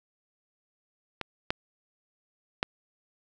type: clicks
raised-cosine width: 0.3 ms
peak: -16 / -10 / -9 dBFS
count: 3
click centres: 1.213 / 1.505 / 2.629 s
effects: none